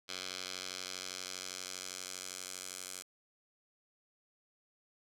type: tone with band-pass filter sweep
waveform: 10% pulse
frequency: 92.5 Hz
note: F#2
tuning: in tune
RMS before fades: -44 dBFS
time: 0.08-3.03 s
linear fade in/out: 20 ms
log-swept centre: 4400 to 8100 Hz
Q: 1.4
effects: none